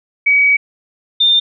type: tone pair in turn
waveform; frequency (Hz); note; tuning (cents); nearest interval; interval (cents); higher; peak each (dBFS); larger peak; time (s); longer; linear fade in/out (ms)
sine; 2268 / 3608; C#7 / A7; +39 / +43; minor sixth; 804; second; -8; neither; 0.26-0.57 / 1.2-1.4; first; 10
effects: none